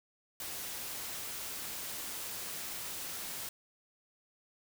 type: noise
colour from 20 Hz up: white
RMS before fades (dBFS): -41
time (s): 0.4-3.49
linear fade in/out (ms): 2
effects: none